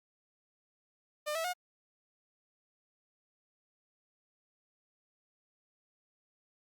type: tone with pitch steps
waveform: sawtooth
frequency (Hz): 600 / 652 / 720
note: D5 / E5 / F#5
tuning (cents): +37 / -19 / -47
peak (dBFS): -29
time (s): 1.26-1.536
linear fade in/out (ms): 20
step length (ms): 92
effects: Opus 48 kbps